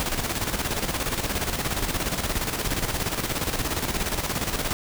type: noise with tremolo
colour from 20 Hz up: pink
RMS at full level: -25 dBFS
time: 0-4.73 s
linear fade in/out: 0 ms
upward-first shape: square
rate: 17 Hz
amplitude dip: 55%
effects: none